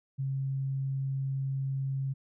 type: tone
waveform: sine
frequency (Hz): 135.3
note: C#3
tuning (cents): -42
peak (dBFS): -29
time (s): 0.18-2.14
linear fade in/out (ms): 20
effects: none